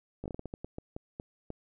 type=slowing click train; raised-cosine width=2 ms; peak=-25 dBFS; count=13; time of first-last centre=0.24-1.504 s; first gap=17 ms; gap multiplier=1.3; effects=none